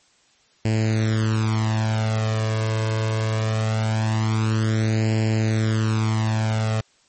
sawtooth tone with flanger, 110 Hz, A2, in tune, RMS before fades -21 dBFS, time 0.65-6.81 s, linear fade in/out 5 ms, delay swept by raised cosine 0.41 to 1.91 ms, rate 0.22 Hz, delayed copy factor +0.8, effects white hiss -59 dBFS RMS until 7.08 s + MP3 32 kbps

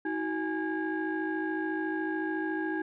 sine tone cluster, 317.9 / 371.8 / 833 / 1636 Hz, D#4 / F#4 / G#5 / G#6, +37 / +8 / +5 / -26 cents, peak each -31 / -35 / -38 / -35 dBFS, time 0.05-2.82 s, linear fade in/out 5 ms, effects tanh soft clip ceiling -22 dBFS

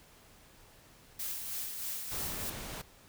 blue noise with tremolo, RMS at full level -37 dBFS, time 1.19-2.5 s, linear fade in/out 5 ms, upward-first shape sine, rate 3.2 Hz, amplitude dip 40%
pink noise, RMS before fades -42 dBFS, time 2.11-2.82 s, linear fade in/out 10 ms
effects pink hiss -59 dBFS RMS until 3.08 s

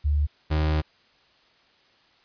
sine / 35% pulse tone pair in turn, 73.42 / 77.18 Hz, D2 / D#2, 0 / -13 cents, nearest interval minor second, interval 87 cents, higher second, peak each -19 dBFS, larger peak neither, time 0.04-0.27 / 0.5-0.82 s, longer second, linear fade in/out 20 ms, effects white hiss -60 dBFS RMS until 2.24 s + resampled to 11025 Hz

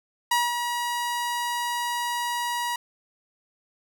sawtooth tone with ADSR envelope, 960 Hz, B5, 49 cents flat, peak -15 dBFS, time 0.31-2.76 s, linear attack 6 ms, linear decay 200 ms, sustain -7 dB, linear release 4 ms, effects none

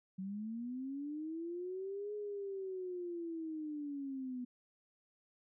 sine linear two-way sweep, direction up then down, 185 to 420 to 245 Hz, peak -39 dBFS, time 0.18-4.45 s, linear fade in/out 10 ms, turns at 2.14 s, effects none

